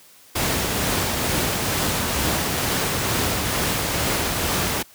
pink noise with tremolo, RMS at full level -21 dBFS, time 0.35-4.83 s, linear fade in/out 10 ms, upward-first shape triangle, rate 2.2 Hz, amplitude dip 25%, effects white hiss -50 dBFS RMS until 4.94 s + high-pass 60 Hz 12 dB/octave

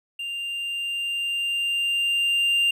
triangle tone with level ramp, 2791 Hz, F7, 2 cents flat, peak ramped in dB -27 to -16 dBFS, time 0.19-2.71 s, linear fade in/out 5 ms, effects none

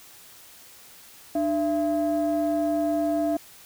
sine tone pair together, 299.2 / 672 Hz, D4 / E5, +32 / +33 cents, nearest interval octave + major second, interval 1401 cents, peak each -23 dBFS, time 1.35-3.37 s, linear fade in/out 5 ms, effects tanh soft clip ceiling -17 dBFS + white hiss -49 dBFS RMS until 3.65 s

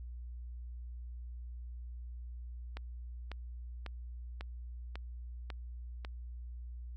click train, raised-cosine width 0.3 ms, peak -27 dBFS, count 7, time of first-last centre 2.77-6.049 s, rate 1.83 Hz, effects added 60 Hz sine -42 dBFS peak until 6.96 s

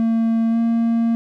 triangle tone with pitch glide, 227 to 230.3 Hz, A#3 to A#3, -46 to -21 cents, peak -13 dBFS, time 0-1.15 s, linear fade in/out 0 ms, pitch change +25 cents, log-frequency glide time 0.49-0.58 s, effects none

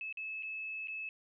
sine tone with dropouts, 2600 Hz, E7, 24 cents flat, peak -38 dBFS, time 0.01-1.09 s, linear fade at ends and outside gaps 1 ms, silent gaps 0.126-0.172 / 0.425-0.431 / 0.873-0.882 s, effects none

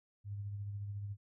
sine tone with tremolo, 101.5 Hz, G#2, 39 cents flat, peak -37 dBFS, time 0.24-1.17 s, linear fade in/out 50 ms, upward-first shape triangle, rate 14 Hz, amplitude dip 40%, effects none

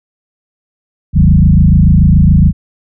sine tone with frequency modulation, 115.9 Hz, A#2, 10 cents flat, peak -3 dBFS, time 1.13-2.53 s, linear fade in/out 50 ms, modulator 27 Hz, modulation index 2.8, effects none

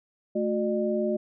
sine tone cluster, 218.2 / 364.5 / 604 Hz, A3 / F#4 / D5, -14 / -26 / +48 cents, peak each -28 dBFS, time 0.35-1.17 s, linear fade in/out 10 ms, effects none

